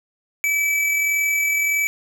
square tone with amplitude modulation, 2302 Hz, D7, 35 cents flat, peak -17 dBFS, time 0.44-1.87 s, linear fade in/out 0 ms, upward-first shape sine, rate 41.6 Hz, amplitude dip 30%, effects none

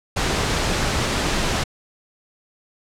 pink noise, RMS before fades -21 dBFS, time 0.16-1.64 s, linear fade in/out 10 ms, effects low-pass 7000 Hz 12 dB/octave

